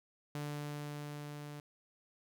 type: tone with level ramp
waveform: sawtooth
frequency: 147 Hz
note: D3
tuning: 2 cents sharp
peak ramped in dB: -34 to -41 dBFS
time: 0.35-1.6 s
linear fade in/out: 2 ms
effects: none